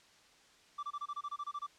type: tone bursts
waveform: triangle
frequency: 1168 Hz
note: D6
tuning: 10 cents flat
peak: -35 dBFS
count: 12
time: 0.78-1.667 s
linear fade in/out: 10 ms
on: 51 ms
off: 25 ms
effects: white hiss -63 dBFS RMS until 1.78 s + low-pass 6000 Hz 12 dB/octave